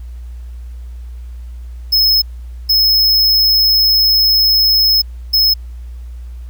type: tone bursts at uneven times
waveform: square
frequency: 5180 Hz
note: E8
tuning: 31 cents flat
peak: -9 dBFS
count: 3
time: 1.92-2.22 / 2.69-5.02 / 5.33-5.54 s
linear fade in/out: 10 ms
effects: added 60 Hz sine -26 dBFS peak until 6.49 s + pink hiss -53 dBFS RMS until 6.49 s